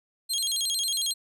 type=tone with vibrato; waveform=25% pulse; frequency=3689 Hz; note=A#7; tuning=19 cents flat; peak=-21 dBFS; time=0.29-1.14 s; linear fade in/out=20 ms; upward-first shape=square; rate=11 Hz; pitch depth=210 cents each way; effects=none